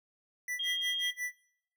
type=tone with tremolo; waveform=square; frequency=1975.5 Hz; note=B6; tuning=in tune; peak=-33 dBFS; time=0.48-1.32 s; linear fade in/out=2 ms; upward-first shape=sine; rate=5.6 Hz; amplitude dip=100%
type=tone; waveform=sine; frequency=3237 Hz; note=G#7; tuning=45 cents flat; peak=-31 dBFS; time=0.59-1.11 s; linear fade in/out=10 ms
effects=noise-tail reverb RT60 0.7 s tail -22 dB re dry